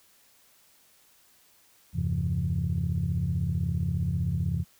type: tone cluster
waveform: sine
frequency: 81.9 / 97.2 / 132.4 / 168.7 Hz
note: E2 / G2 / C3 / E3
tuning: -11 / -14 / +21 / +40 cents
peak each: -30 dBFS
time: 1.93-4.65 s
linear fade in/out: 50 ms
effects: tanh soft clip ceiling -17 dBFS + white hiss -61 dBFS RMS until 4.79 s